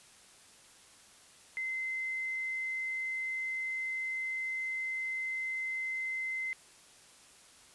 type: tone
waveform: sine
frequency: 2065 Hz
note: C7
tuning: 23 cents flat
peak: -33 dBFS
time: 1.57-6.53 s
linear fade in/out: 0 ms
effects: white hiss -58 dBFS RMS until 7.74 s + resampled to 24000 Hz